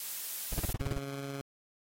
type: noise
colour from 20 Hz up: blue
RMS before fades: -38 dBFS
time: 0-0.73 s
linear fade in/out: 2 ms
type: noise bursts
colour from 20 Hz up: brown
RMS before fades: -31 dBFS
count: 9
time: 0.52-0.984 s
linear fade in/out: 5 ms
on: 24 ms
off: 31 ms
type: tone with tremolo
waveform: 15% pulse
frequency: 138.59 Hz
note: C#3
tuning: in tune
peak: -30 dBFS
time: 0.81-1.41 s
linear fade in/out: 0 ms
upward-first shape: sine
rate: 19 Hz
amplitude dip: 25%
effects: AAC 48 kbps